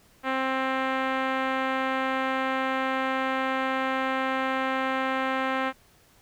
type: tone with low-pass filter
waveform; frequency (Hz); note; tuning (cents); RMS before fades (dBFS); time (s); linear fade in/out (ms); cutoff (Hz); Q
5% pulse; 263.7; C4; +14; -27; 0.23-5.73; 50; 1800; 0.7
effects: pink hiss -59 dBFS RMS until 6.21 s